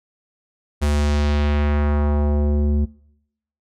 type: tone with low-pass filter sweep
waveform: square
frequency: 73.42 Hz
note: D2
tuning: in tune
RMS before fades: -18 dBFS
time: 0.81-2.86 s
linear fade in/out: 20 ms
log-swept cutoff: 11000 to 250 Hz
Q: 1.1
effects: noise-tail reverb RT60 0.8 s tail -24 dB re dry